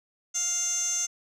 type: tone with band-pass filter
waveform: 15% pulse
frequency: 698.5 Hz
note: F5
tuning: in tune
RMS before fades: -28 dBFS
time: 0.34-1.07 s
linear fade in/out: 20 ms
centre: 6300 Hz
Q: 9.4
effects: none